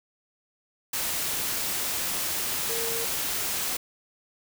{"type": "tone in noise", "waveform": "sine", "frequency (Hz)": 459.5, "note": "A#4", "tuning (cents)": -25, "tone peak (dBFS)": -33, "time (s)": [2.69, 3.05], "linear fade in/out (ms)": 5, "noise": "white", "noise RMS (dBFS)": -29, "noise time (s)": [0.93, 3.77], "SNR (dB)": -7, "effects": []}